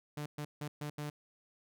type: tone bursts at uneven times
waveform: sawtooth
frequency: 148.2 Hz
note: D3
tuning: 16 cents sharp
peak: -34 dBFS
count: 5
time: 0.17-0.26 / 0.38-0.45 / 0.61-0.68 / 0.81-0.9 / 0.98-1.1 s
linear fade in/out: 5 ms
effects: none